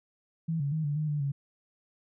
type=tone with pitch steps; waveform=sine; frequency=163.2 / 141.4 / 157.4 / 145.5 / 153.4 / 147.8 / 140 Hz; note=E3 / C#3 / D#3 / D3 / D#3 / D3 / C#3; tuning=-17 / +35 / +20 / -16 / -24 / +11 / +18 cents; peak=-27 dBFS; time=0.48-1.32 s; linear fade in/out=10 ms; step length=120 ms; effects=none